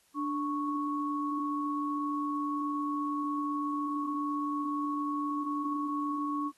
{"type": "tone pair together", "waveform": "sine", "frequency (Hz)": [293.7, 1107.6], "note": ["D4", "C#6"], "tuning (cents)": [0, -2], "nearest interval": "octave + major seventh", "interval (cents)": 2298, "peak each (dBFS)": [-32, -33], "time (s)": [0.14, 6.52], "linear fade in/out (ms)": 50, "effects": ["white hiss -67 dBFS RMS until 6.57 s", "AAC 32 kbps"]}